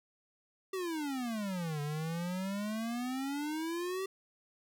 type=exponential two-way sweep; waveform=square; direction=down then up; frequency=389.3 to 144.5 to 389.3 Hz; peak=-35 dBFS; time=0.73-4.06 s; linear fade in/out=5 ms; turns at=1.81 s; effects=none